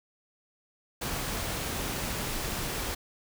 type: noise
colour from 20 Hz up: pink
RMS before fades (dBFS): -33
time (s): 1.01-2.95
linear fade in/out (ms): 10
effects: none